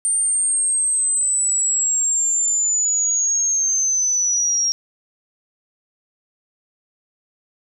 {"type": "linear sweep", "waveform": "sine", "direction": "down", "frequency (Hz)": [8900, 5588], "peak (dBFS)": -16, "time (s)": [0.05, 4.72], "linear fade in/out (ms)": 0, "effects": ["9-bit"]}